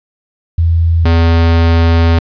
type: tone pair in turn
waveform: sine / square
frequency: 83.3 / 83.3 Hz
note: E2 / E2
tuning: +19 / +19 cents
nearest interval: unison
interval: 0 cents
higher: neither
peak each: -7 dBFS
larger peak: neither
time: 0.58-1.05 / 1.05-2.19 s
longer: second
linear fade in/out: 5 ms
effects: resampled to 11025 Hz + 8-bit